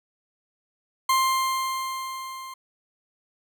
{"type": "tone with level ramp", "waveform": "40% pulse", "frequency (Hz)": 1053, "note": "C6", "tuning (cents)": 11, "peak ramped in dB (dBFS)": [-17, -36], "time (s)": [1.09, 2.54], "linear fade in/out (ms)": 5, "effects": []}